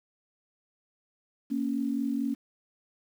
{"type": "tone pair together", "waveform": "sine", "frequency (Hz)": [233.1, 277.6], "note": ["A#3", "C#4"], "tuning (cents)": [0, 3], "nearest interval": "minor third", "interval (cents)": 303, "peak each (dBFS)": [-30, -29], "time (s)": [1.5, 2.35], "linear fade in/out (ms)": 20, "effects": ["9-bit"]}